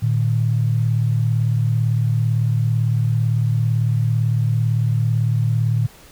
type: tone pair together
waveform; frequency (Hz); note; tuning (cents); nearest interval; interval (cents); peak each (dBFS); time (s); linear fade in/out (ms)
sine; 114.11 / 152; A#2 / D#3; -36 / -40; perfect fourth; 496; -16 / -22; 0.02-5.87; 10
effects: pink hiss -46 dBFS RMS until 6.11 s